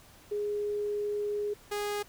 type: tone pair in turn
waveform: sine / sawtooth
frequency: 414.4 / 412.4 Hz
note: G#4 / G#4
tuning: -4 / -12 cents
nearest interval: unison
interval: 8 cents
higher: first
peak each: -29 / -27 dBFS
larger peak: second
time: 0.31-1.54 / 1.71-2.03 s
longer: first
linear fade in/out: 10 ms
effects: pink hiss -56 dBFS RMS until 2.08 s